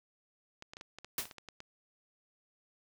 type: clicks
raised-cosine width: 0.2 ms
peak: -29 dBFS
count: 12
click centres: 0.624 / 0.735 / 0.769 / 0.811 / 0.986 / 1.046 / 1.194 / 1.255 / 1.312 / 1.383 / 1.487 / 1.604 s
type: noise with exponential decay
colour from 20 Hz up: white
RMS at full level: -31 dBFS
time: 1.18-1.33 s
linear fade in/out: 2 ms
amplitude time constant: 32 ms
effects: none